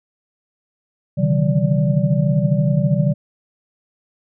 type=tone cluster; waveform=sine; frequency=131.2 / 146 / 158.5 / 189.6 / 581 Hz; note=C3 / D3 / D#3 / F#3 / D5; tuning=+5 / -10 / +32 / +43 / -19 cents; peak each=-20 / -19 / -19 / -20 / -26 dBFS; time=1.17-3.14 s; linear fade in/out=20 ms; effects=none